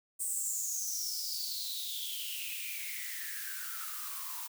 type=noise with high-pass filter sweep; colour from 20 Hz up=blue; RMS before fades=-38 dBFS; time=0.19-4.48 s; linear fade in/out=20 ms; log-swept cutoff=8600 to 950 Hz; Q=9.7; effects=none